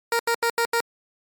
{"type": "tone bursts", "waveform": "15% pulse", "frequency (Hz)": 466.2, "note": "A#4", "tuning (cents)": 0, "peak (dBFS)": -13, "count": 5, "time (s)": [0.12, 0.805], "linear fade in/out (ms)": 2, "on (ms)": 73, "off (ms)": 80, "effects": ["MP3 96 kbps"]}